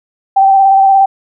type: tone with vibrato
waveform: sine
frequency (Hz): 779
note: G5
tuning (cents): -11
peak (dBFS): -4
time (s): 0.36-1.06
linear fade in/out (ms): 10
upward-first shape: square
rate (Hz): 17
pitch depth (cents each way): 17
effects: none